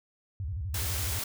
sine tone with vibrato, 82.41 Hz, E2, in tune, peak -31 dBFS, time 0.4-1.19 s, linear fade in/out 0 ms, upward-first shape square, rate 12 Hz, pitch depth 290 cents each way
white noise, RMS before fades -34 dBFS, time 0.74-1.24 s, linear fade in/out 5 ms
effects none

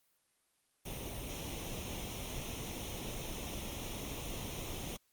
pink noise with comb filter, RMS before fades -42 dBFS, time 0.85-4.97 s, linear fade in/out 10 ms, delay 0.32 ms, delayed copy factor +0.65, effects white hiss -75 dBFS RMS until 5.12 s + Opus 32 kbps

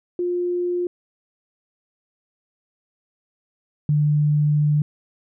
sine tone pair in turn, 353.9 / 148.8 Hz, F4 / D3, +23 / +23 cents, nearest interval octave + minor third, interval 1500 cents, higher first, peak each -20 / -15 dBFS, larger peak second, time 0.19-0.87 / 3.89-4.82 s, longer second, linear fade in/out 2 ms, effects none

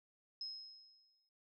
sine tone with exponential decay, 5140 Hz, E8, 45 cents flat, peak -40 dBFS, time 0.41-1.29 s, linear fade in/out 2 ms, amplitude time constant 190 ms, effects none

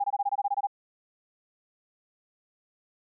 sine tone bursts, 807 Hz, G#5, 50 cents flat, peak -23 dBFS, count 11, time 0-0.671 s, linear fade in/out 10 ms, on 41 ms, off 22 ms, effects none

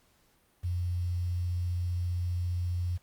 sine tone with quantisation, 88.5 Hz, F2, 23 cents sharp, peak -28 dBFS, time 0.63-2.98 s, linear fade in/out 20 ms, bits 9, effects pink hiss -67 dBFS RMS until 3.02 s + Opus 48 kbps

